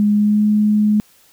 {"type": "tone with pitch glide", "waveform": "sine", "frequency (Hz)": [207.7, 210.8], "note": ["G#3", "G#3"], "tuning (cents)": [0, 26], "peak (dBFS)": -11, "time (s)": [0, 1], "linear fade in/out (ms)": 0, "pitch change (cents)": 26, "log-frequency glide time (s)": [0.14, 0.43], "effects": ["white hiss -52 dBFS RMS until 1.32 s"]}